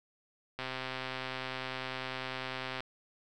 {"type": "click train", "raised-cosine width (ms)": 0.3, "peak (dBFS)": -21, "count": 289, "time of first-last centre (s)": [0.59, 2.805], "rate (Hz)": 130, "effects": []}